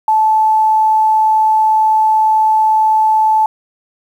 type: tone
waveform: sine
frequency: 871 Hz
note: A5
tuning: 18 cents flat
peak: -8 dBFS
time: 0.08-3.46 s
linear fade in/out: 2 ms
effects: 7-bit